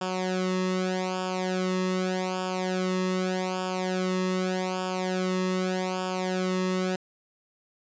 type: tone with flanger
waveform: sawtooth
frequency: 185 Hz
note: F#3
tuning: in tune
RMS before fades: -28 dBFS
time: 0.01-6.96 s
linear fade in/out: 5 ms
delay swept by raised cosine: 0.49 to 1.33 ms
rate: 0.83 Hz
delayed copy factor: -0.85
effects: resampled to 16000 Hz